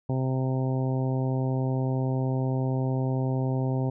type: harmonic tone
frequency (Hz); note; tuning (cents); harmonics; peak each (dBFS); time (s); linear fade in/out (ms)
130.81; C3; 0; 1 / 2 / 3 / 4 / 5 / 6 / 7; -25 / -31 / -35 / -37 / -39 / -41 / -42; 0.09-3.9; 5
effects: none